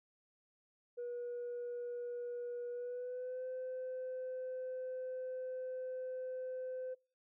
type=tone with pitch glide; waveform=sine; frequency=483.5 to 512.3 Hz; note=B4 to C5; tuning=-37 to -37 cents; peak=-38 dBFS; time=0.97-6.95 s; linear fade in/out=20 ms; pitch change=+100 cents; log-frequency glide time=2.7-3.46 s; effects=noise-tail reverb RT60 0.4 s tail -26 dB re dry + tanh soft clip ceiling -37 dBFS